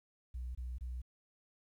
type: tone bursts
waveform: sine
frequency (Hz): 61.74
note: B1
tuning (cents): 0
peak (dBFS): -37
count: 3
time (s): 0.34-1.018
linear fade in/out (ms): 10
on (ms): 210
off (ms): 24
effects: tanh soft clip ceiling -36 dBFS + 12-bit